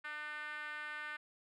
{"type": "tone with band-pass filter", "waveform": "5% pulse", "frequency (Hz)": 300.6, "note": "D4", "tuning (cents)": 40, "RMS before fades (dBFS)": -44, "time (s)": [0.04, 1.17], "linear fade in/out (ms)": 10, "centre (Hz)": 1600, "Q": 3.2, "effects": []}